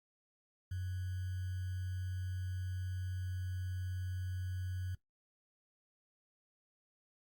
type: tone with sample-and-hold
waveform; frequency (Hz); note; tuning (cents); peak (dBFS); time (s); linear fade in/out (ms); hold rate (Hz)
sine; 91.9; F#2; -11; -37; 0.71-4.95; 5; 1575
effects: noise-tail reverb RT60 0.1 s tail -18 dB re dry + Opus 48 kbps